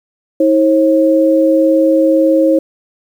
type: tone pair together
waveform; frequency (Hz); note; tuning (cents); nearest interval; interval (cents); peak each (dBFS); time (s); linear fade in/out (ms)
sine; 320 / 538.2; D#4 / C5; +49 / +49; major sixth; 900; -10; 0.4-2.59; 5
effects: 7-bit